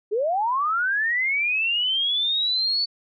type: linear sweep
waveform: sine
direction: up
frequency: 392 to 4498 Hz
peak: -20 dBFS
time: 0.11-2.86 s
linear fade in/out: 20 ms
effects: none